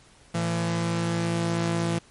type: tone pair together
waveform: sawtooth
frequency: 112.6 / 168.71 Hz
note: A2 / E3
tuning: +40 / +40 cents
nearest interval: perfect fifth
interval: 700 cents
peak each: -26 / -21 dBFS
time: 0.34-1.99 s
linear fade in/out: 10 ms
effects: pink hiss -55 dBFS RMS until 2.1 s + MP3 48 kbps